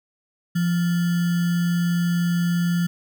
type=tone with sample-and-hold; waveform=sine; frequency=173 Hz; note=F3; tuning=16 cents flat; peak=-18 dBFS; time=0.55-2.87 s; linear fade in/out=10 ms; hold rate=1575 Hz; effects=none